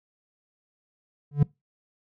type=tone with exponential growth; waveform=triangle; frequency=144.6 Hz; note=D3; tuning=27 cents flat; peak=-10 dBFS; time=1.31-1.43 s; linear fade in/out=5 ms; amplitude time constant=25 ms; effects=noise-tail reverb RT60 0.2 s tail -22 dB re dry

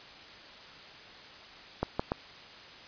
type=clicks; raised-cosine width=1 ms; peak=-14 dBFS; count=3; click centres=1.83 / 1.995 / 2.119 s; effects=white hiss -49 dBFS RMS until 2.87 s + resampled to 11025 Hz

